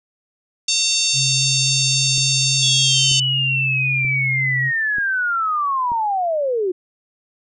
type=harmonic tone; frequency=908 Hz; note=A#5; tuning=46 cents flat; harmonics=3 / 4 / 5 / 6 / 7 / 8 / 9 / 10; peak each=-25 / -22 / -22 / -25 / -22 / -25 / -35 / -33 dBFS; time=0.68-3.2 s; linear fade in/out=5 ms
type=tone with vibrato; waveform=sine; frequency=133.1 Hz; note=C3; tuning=30 cents sharp; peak=-22 dBFS; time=1.13-4.72 s; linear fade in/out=50 ms; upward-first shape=sine; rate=3.7 Hz; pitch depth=14 cents each way
type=click train; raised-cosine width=3 ms; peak=-23 dBFS; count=5; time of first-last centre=2.18-5.918 s; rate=1.07 Hz
type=linear sweep; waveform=sine; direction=down; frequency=3413 to 349.2 Hz; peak=-17 dBFS; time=2.62-6.72 s; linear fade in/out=10 ms
effects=none